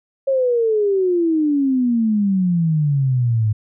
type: exponential sweep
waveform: sine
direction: down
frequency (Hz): 549 to 105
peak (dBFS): -14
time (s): 0.27-3.53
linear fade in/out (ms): 10
effects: none